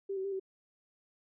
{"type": "tone with pitch steps", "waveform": "sine", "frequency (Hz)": [393.3, 380.8, 395, 382.3], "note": ["G4", "F#4", "G4", "G4"], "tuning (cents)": [6, 50, 13, -43], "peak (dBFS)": -33, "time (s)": [0.09, 0.398], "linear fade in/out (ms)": 10, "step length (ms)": 77, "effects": []}